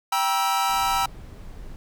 45% pulse chord, E diminished, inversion first, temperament equal with one note detuned, 784 / 956.3 / 1318.5 Hz, G5 / Bb5 / E6, 0 / +44 / 0 cents, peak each -25 dBFS, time 0.12-1.06 s, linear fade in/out 5 ms
brown noise, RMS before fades -39 dBFS, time 0.69-1.76 s, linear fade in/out 0 ms
effects none

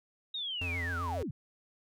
sine linear sweep, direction down, 3790 to 98 Hz, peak -34 dBFS, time 0.34-1.31 s, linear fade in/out 5 ms
square tone with vibrato, 86.8 Hz, F2, 10 cents flat, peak -36 dBFS, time 0.61-1.23 s, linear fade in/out 5 ms, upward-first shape triangle, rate 7.7 Hz, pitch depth 58 cents each way
effects none

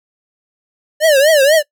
square tone with vibrato, 588 Hz, D5, 2 cents sharp, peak -8 dBFS, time 1-1.63 s, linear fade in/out 50 ms, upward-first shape triangle, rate 4.1 Hz, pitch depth 200 cents each way, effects noise-tail reverb RT60 0.1 s tail -21 dB re dry

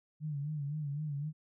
sine tone with vibrato, 147.4 Hz, D3, 7 cents sharp, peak -34 dBFS, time 0.2-1.33 s, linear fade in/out 50 ms, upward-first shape sine, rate 3.9 Hz, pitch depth 85 cents each way, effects none

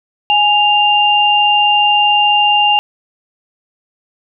sine tone pair together, 830.6 / 2794 Hz, G#5 / F7, 0 / 0 cents, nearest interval octave + major sixth, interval 2100 cents, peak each -11 dBFS, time 0.3-2.79 s, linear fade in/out 0 ms, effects none

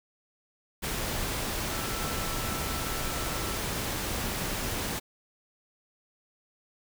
sine tone in noise, 1331 Hz, E6, 16 cents sharp, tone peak -41 dBFS, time 1.71-3.58 s, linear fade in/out 20 ms, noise pink, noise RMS -32 dBFS, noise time 0.82-5 s, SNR -12 dB, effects none

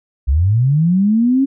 sine linear sweep, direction up, 60.4 to 277.2 Hz, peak -10 dBFS, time 0.27-1.46 s, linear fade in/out 20 ms, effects none

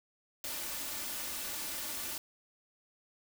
white noise with comb filter, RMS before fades -39 dBFS, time 0.44-2.18 s, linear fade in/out 2 ms, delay 3.4 ms, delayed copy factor +0.5, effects none

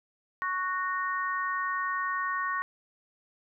harmonic tone, 370 Hz, F#4, in tune, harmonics 3 / 4 / 5, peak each -30 / -36 / -33 dBFS, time 0.42-2.62 s, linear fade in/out 0 ms, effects none

